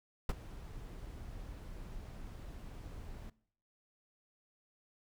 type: noise with ADSR envelope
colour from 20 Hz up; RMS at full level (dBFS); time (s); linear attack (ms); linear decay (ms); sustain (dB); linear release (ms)
brown; -28; 0.29-3.3; 4; 29; -19; 6
effects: noise-tail reverb RT60 0.6 s tail -21 dB re dry